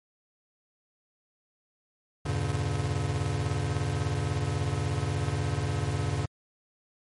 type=chord; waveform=square; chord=E diminished seventh; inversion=none; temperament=just; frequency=82.41 / 98.89 / 118.67 / 142.4 Hz; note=E2 / G2 / Bb2 / Db3; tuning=0 / +16 / +31 / +47 cents; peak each=-35 / -32 / -35 / -32 dBFS; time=2.25-6.26 s; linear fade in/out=10 ms; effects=MP3 48 kbps